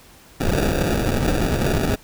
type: noise with sample-and-hold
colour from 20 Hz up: pink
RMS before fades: -20 dBFS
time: 0.4-1.96 s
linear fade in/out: 10 ms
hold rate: 1050 Hz
effects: pink hiss -48 dBFS RMS until 2.03 s